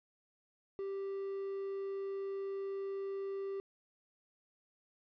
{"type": "tone with quantisation", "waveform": "triangle", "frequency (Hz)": 392, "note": "G4", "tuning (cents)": 0, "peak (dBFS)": -35, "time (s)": [0.79, 3.6], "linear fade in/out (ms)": 0, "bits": 10, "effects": ["resampled to 11025 Hz"]}